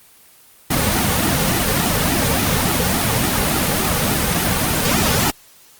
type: noise with flanger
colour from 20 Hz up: pink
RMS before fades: -17 dBFS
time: 0.7-5.31 s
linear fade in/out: 10 ms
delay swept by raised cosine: 1.8 to 3.1 ms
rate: 3.5 Hz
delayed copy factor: -0.85
effects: white hiss -48 dBFS RMS until 5.79 s + Opus 24 kbps